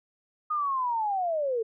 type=linear sweep; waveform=sine; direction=down; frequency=1244.5 to 434.9 Hz; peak=-25 dBFS; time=0.5-1.63 s; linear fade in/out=10 ms; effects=none